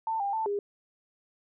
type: tone with pitch steps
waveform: sine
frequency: 893 / 800 / 886 / 406.4 Hz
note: A5 / G5 / A5 / G#4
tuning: +25 / +35 / +12 / -38 cents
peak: -27 dBFS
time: 0.07-0.59 s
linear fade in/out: 2 ms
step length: 130 ms
effects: none